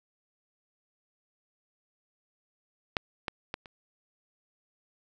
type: clicks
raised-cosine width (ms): 0.3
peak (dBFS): -10 / -15 / -17 / -30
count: 4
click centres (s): 2.968 / 3.282 / 3.541 / 3.658
effects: none